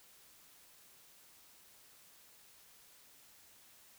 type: silence
effects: white hiss -62 dBFS RMS until 3.98 s